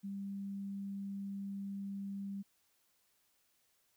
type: tone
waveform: sine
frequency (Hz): 197.9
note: G3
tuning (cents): +17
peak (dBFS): -39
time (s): 0.03-2.43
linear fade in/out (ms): 20
effects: white hiss -75 dBFS RMS until 3.96 s